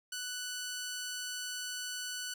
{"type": "tone", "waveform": "10% pulse", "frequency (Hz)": 1486, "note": "F#6", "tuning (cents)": 7, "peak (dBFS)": -29, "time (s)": [0.12, 2.34], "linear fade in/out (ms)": 5, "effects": []}